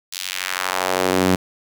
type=tone with high-pass filter sweep; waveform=sawtooth; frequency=92.5 Hz; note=F#2; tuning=in tune; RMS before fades=-21 dBFS; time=0.12-1.36 s; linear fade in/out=10 ms; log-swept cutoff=4300 to 190 Hz; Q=1.2; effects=none